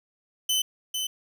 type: tone with echo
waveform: sawtooth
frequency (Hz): 3037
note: F#7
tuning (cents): +44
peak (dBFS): -19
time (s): 0.49-0.62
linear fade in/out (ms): 5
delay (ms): 450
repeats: 1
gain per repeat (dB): -5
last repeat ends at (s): 1.07
effects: none